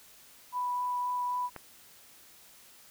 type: tone with vibrato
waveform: sine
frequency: 987.8 Hz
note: B5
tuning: in tune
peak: -29 dBFS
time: 0.52-1.5 s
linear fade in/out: 50 ms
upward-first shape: triangle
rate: 3.8 Hz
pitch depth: 8 cents each way
type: click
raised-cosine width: 0.5 ms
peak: -25 dBFS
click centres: 1.563 s
effects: white hiss -56 dBFS RMS until 2.9 s